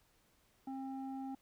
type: tone with low-pass filter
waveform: square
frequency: 267 Hz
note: C4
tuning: 35 cents sharp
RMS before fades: -43 dBFS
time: 0.67-1.35 s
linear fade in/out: 5 ms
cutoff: 660 Hz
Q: 4.8
effects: pink hiss -72 dBFS RMS until 1.41 s